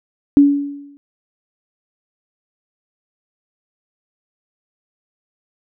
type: tone with exponential decay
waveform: sine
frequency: 284.3 Hz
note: C#4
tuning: 44 cents sharp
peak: -3 dBFS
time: 0.37-0.97 s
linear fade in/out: 0 ms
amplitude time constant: 130 ms
effects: none